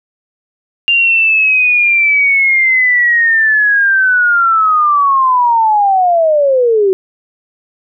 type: linear sweep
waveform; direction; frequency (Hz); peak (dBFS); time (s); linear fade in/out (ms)
sine; down; 2798 to 370; -7; 0.88-6.93; 0
effects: none